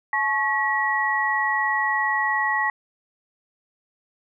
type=tone cluster; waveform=sine; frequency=858 / 1101 / 1918 Hz; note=A5 / C#6 / A#6; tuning=-44 / -12 / +49 cents; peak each=-25 / -27 / -22 dBFS; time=0.13-2.7 s; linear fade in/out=2 ms; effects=none